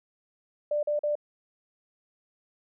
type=tone bursts; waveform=sine; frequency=592 Hz; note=D5; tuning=14 cents sharp; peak=-24 dBFS; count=3; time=0.71-1.154 s; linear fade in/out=5 ms; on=120 ms; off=42 ms; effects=none